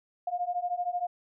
sine beating tone pair, 703 / 716 Hz, F5 / F5, +11 / +43 cents, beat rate 13 Hz, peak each -32 / -31 dBFS, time 0.27-1.07 s, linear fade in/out 5 ms, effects none

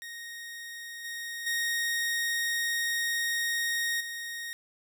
sawtooth tone with level steps, 1864.7 Hz, A#6, in tune, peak -36 / -32 / -24 / -32 dBFS, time 0.02-4.53 s, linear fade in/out 0 ms, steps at 1.04 / 1.46 / 4 s, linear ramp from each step 10 ms, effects none

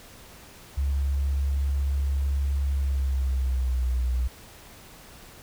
sine tone with pitch glide, 69.3 to 62.1 Hz, C#2 to B1, 0 to +10 cents, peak -22 dBFS, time 0.77-4.28 s, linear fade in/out 10 ms, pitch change -190 cents, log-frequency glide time 2.73-3.89 s, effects pink hiss -48 dBFS RMS until 5.42 s

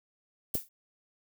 violet noise with exponential decay, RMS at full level -26 dBFS, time 0.54-0.69 s, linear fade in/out 5 ms, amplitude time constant 31 ms
click, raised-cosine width 2 ms, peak -21 dBFS, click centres 0.553 s
effects none

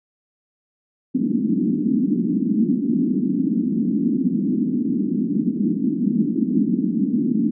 pink band-pass noise, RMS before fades -20 dBFS, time 1.14-7.51 s, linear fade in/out 20 ms, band 190 to 300 Hz, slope 48 dB/octave, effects none

